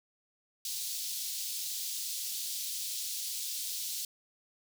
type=high-pass noise; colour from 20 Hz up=pink; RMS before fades=-37 dBFS; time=0.65-4.05 s; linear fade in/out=2 ms; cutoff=3800 Hz; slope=24 dB/octave; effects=none